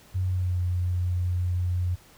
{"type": "tone with pitch glide", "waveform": "sine", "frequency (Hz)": [92.5, 89.45], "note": ["F#2", "F2"], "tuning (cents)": [0, 42], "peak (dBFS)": -23, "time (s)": [0.14, 1.96], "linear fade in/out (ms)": 20, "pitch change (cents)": -58, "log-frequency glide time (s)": [0.25, 0.61], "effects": ["pink hiss -54 dBFS RMS until 2.17 s"]}